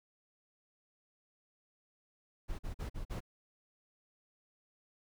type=noise bursts; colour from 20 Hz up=brown; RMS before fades=-39 dBFS; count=5; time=2.48-3.206 s; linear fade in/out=20 ms; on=110 ms; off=44 ms; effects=none

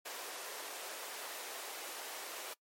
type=high-pass noise; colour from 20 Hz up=pink; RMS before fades=-45 dBFS; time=0.05-2.54 s; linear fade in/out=10 ms; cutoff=420 Hz; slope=24 dB/octave; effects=noise-tail reverb RT60 0.1 s tail -21 dB re dry + MP3 64 kbps

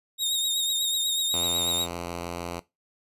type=tone with vibrato; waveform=sawtooth; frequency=3729 Hz; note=A#7; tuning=in tune; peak=-21 dBFS; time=0.18-1.87 s; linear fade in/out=50 ms; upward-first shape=triangle; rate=8.1 Hz; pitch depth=48 cents each way
type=tone; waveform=5% pulse; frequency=86.4 Hz; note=F2; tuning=18 cents flat; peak=-21 dBFS; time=1.33-2.6 s; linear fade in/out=10 ms
effects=noise-tail reverb RT60 0.2 s tail -18 dB re dry + resampled to 32000 Hz

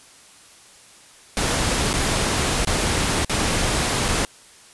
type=noise with dropouts; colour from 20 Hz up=pink; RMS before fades=-21 dBFS; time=1.37-4.25 s; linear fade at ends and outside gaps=0 ms; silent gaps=1.931-1.939 / 2.649-2.672 / 3.247-3.296 / 4.082-4.086 s; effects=white hiss -48 dBFS RMS until 4.73 s + resampled to 24000 Hz

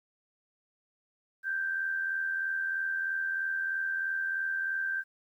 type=tone with amplitude modulation; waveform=sine; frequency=1568 Hz; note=G6; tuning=in tune; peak=-27 dBFS; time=1.43-5.04 s; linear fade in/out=50 ms; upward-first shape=sine; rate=83.1 Hz; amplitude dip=45%; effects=11-bit

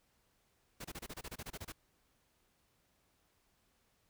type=noise bursts; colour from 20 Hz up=pink; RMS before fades=-45 dBFS; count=13; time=0.8-1.723 s; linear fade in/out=10 ms; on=47 ms; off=26 ms; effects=pink hiss -75 dBFS RMS until 4.09 s

